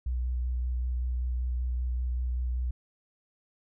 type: tone with vibrato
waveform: sine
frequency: 61.74 Hz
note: B1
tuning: in tune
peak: -27 dBFS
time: 0.06-2.71 s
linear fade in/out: 5 ms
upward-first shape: square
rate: 5.2 Hz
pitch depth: 13 cents each way
effects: none